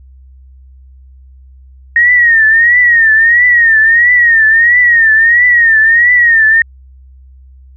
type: tone with vibrato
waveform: sine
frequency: 1860 Hz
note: A#6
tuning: 4 cents flat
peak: -4 dBFS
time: 1.96-6.62 s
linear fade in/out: 2 ms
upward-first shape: triangle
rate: 1.5 Hz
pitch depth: 120 cents each way
effects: added 65 Hz sine -35 dBFS peak until 7.76 s